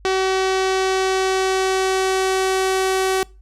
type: tone with low-pass filter sweep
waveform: sawtooth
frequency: 379.4 Hz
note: F#4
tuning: 43 cents sharp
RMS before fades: -19 dBFS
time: 0.05-3.23 s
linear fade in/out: 0 ms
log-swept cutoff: 5500 to 11000 Hz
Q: 1
effects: noise-tail reverb RT60 0.3 s tail -24 dB re dry + added 50 Hz sine -43 dBFS peak until 3.41 s